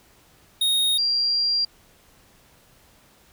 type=tone pair in turn; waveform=square / sine; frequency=3729 / 4757 Hz; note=A#7 / D8; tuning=0 / +21 cents; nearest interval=major third; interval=421 cents; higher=second; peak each=-19 / -19 dBFS; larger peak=neither; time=0.61-0.98 / 0.98-1.65 s; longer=second; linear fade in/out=5 ms; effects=pink hiss -56 dBFS RMS until 3.32 s